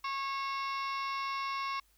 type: harmonic tone with a mistuned harmonic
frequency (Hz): 547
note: C#5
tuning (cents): -23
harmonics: 2 / 3 / 4 / 5 / 6 / 7 / 8 / 9 / 10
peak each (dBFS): -34 / -50 / -42 / -45 / -53 / -50 / -54 / -53 / -48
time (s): 0.04-1.8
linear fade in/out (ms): 5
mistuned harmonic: 6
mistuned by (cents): +96
effects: added 50 Hz sine -69 dBFS peak until 1.97 s + white hiss -70 dBFS RMS until 1.97 s